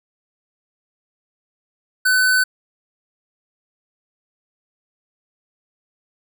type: tone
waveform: square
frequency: 1509 Hz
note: F#6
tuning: 34 cents sharp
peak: -14 dBFS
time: 2.05-2.44 s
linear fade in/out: 10 ms
effects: none